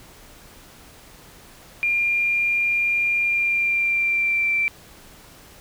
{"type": "tone with pitch glide", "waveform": "sine", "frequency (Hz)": [2400, 2345], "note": ["D7", "D7"], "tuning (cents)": [37, -3], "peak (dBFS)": -18, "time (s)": [1.83, 4.68], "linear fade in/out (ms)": 0, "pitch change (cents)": -40, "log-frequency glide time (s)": [3.22, 4.53], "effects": ["pink hiss -47 dBFS RMS until 5.6 s"]}